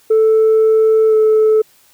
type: tone with pitch glide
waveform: sine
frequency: 440 to 434.7 Hz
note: A4 to A4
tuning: 0 to -21 cents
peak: -6 dBFS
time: 0.1-1.62 s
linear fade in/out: 10 ms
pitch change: -21 cents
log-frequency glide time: 1.08-1.14 s
effects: tanh soft clip ceiling -6 dBFS + white hiss -51 dBFS RMS until 1.93 s